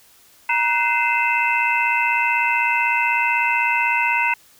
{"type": "tone cluster", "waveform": "sine", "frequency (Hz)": [944, 1506, 2075, 2543, 2659], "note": ["A#5", "F#6", "C7", "D#7", "E7"], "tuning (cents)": [22, 30, -15, 37, 14], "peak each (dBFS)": [-21, -26, -22, -25, -22], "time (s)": [0.49, 4.34], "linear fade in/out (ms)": 5, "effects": ["white hiss -52 dBFS RMS until 4.59 s"]}